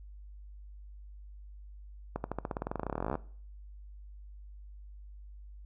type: accelerating click train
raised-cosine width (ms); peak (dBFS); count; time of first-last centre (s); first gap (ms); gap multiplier
1; -19; 28; 2.16-3.154; 81; 0.93
effects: noise-tail reverb RT60 0.5 s tail -20 dB re dry + added 50 Hz sine -46 dBFS peak until 5.65 s